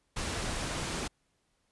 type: low-pass noise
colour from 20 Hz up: pink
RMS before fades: -35 dBFS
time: 0.16-1.08 s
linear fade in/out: 10 ms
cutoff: 10000 Hz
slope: 24 dB/octave
effects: pink hiss -75 dBFS RMS until 1.71 s + resampled to 24000 Hz